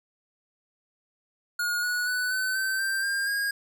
square tone with pitch steps, 1438 / 1464 / 1490.4 / 1517.4 / 1544.8 / 1572.7 / 1601.1 / 1630 Hz, F#6 / F#6 / F#6 / F#6 / G6 / G6 / G6 / G#6, -50 / -19 / +12 / +43 / -26 / +5 / +36 / -33 cents, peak -26 dBFS, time 1.59-3.51 s, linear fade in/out 5 ms, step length 240 ms, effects none

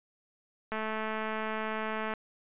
click train, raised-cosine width 0.5 ms, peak -20 dBFS, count 310, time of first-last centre 0.72-2.137 s, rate 218 Hz, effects resampled to 8000 Hz

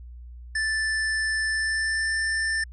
square tone with pitch glide, 1760 to 1780.5 Hz, A6 to A6, 0 to +20 cents, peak -24 dBFS, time 0.55-2.64 s, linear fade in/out 5 ms, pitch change +20 cents, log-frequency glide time 1.49-2.19 s, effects added 60 Hz sine -39 dBFS peak until 2.72 s + resampled to 24000 Hz

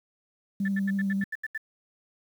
sine tone with vibrato, 196.6 Hz, G3, 5 cents sharp, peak -24 dBFS, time 0.6-1.24 s, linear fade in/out 5 ms, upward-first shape triangle, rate 12 Hz, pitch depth 26 cents each way
sine tone bursts, 1760 Hz, A6, in tune, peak -29 dBFS, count 9, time 0.65-1.578 s, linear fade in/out 5 ms, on 32 ms, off 80 ms
effects tanh soft clip ceiling -18 dBFS + 9-bit

